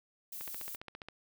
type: noise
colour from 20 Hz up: violet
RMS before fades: -43 dBFS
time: 0.32-0.76 s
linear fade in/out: 5 ms
type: click train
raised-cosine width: 0.3 ms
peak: -28 dBFS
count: 11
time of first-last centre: 0.41-1.086 s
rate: 14.8 Hz
effects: none